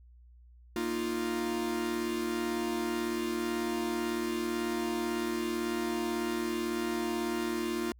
45% pulse chord, Bb suspended fourth, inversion none, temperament equal, 233.1 / 311.1 / 349.2 Hz, Bb3 / Eb4 / F4, 0 / 0 / 0 cents, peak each -36 / -37 / -33 dBFS, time 0.76-7.92 s, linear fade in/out 2 ms, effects added 60 Hz sine -53 dBFS peak until 7.99 s

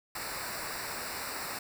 pink noise with comb filter, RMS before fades -38 dBFS, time 0.15-1.59 s, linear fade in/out 5 ms, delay 0.31 ms, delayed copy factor -0.85, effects none

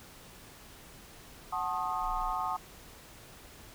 sine chord, F# diminished seventh, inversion none, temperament equal with one note detuned, 740 / 880 / 1074.1 / 1244.5 Hz, F#5 / A5 / C6 / Eb6, 0 / 0 / +45 / 0 cents, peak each -36 dBFS, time 1.52-2.57 s, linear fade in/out 10 ms
sine tone, 29 Hz, A#0, 8 cents flat, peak -37 dBFS, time 2-2.35 s, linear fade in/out 50 ms
effects pink hiss -52 dBFS RMS until 3.74 s

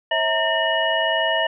sine tone cluster, 545 / 647 / 924 / 1813 / 2911 Hz, C#5 / E5 / A#5 / A#6 / F#7, -29 / -32 / -16 / -49 / -29 cents, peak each -30 / -22 / -26 / -23 / -24 dBFS, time 0.11-1.47 s, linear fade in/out 5 ms, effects none

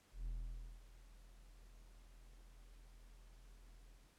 triangle tone with ADSR envelope, 41.18 Hz, E1, 1 cent flat, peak -38 dBFS, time 0.12-4.14 s, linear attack 140 ms, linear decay 550 ms, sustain -18 dB, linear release 230 ms, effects pink hiss -71 dBFS RMS until 4.18 s + low-pass 12000 Hz 12 dB/octave

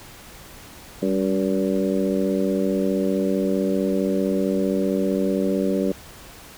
harmonic tone with a mistuned harmonic, 95.4 Hz, G2, 47 cents flat, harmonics 2 / 3 / 4 / 5 / 6, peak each -23 / -25 / -26 / -27 / -28 dBFS, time 1.02-5.92 s, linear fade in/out 5 ms, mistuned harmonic 2, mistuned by +39 cents, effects pink hiss -43 dBFS RMS until 6.57 s

